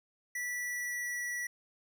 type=tone with pitch glide; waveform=square; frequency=1959 to 1945.5 Hz; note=B6 to B6; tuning=-15 to -27 cents; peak=-35 dBFS; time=0.35-1.47 s; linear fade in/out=5 ms; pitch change=-12 cents; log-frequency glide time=0.55-1.22 s; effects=none